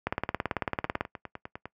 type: two click trains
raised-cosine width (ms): 0.5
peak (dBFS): -12 / -22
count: 18 / 9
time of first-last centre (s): 0.07-1.009 / 0.85-1.656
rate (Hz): 18.1 / 9.93
effects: noise-tail reverb RT60 0.1 s tail -21 dB re dry + high-pass 60 Hz 12 dB/octave